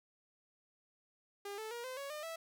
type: tone with pitch steps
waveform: sawtooth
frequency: 403.4 / 437.4 / 474.2 / 514.2 / 557.5 / 604.4 / 655.3 Hz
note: G4 / A4 / A#4 / C5 / C#5 / D5 / E5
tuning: +50 / -10 / +30 / -30 / +10 / +50 / -10 cents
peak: -38 dBFS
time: 1.45-2.36 s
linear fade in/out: 5 ms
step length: 130 ms
effects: none